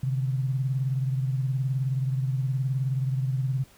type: beating tone pair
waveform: sine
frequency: 130.81 / 149.81 Hz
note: C3 / D3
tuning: 0 / +35 cents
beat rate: 19 Hz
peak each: -24 / -33 dBFS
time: 0.03-3.64 s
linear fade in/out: 5 ms
effects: pink hiss -56 dBFS RMS until 3.77 s